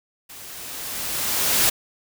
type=noise with level ramp; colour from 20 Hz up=white; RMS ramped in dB=-41 to -17 dBFS; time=0.29-1.7 s; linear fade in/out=10 ms; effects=none